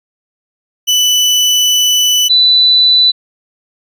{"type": "tone pair in turn", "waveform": ["30% pulse", "sine"], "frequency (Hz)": [2984, 3983], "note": ["F#7", "B7"], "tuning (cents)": [14, 14], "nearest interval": "perfect fourth", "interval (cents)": 500, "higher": "second", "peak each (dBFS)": -5, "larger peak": "neither", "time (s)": [[0.87, 2.29], [2.29, 3.12]], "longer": "first", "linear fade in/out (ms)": 20, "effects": ["resampled to 32000 Hz"]}